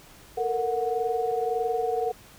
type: tone cluster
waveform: sine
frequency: 449.5 / 471.2 / 735 Hz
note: A4 / A#4 / F#5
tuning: +37 / +19 / -12 cents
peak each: -28 / -29 / -28 dBFS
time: 0.37-2.12 s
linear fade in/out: 10 ms
effects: pink hiss -51 dBFS RMS until 2.38 s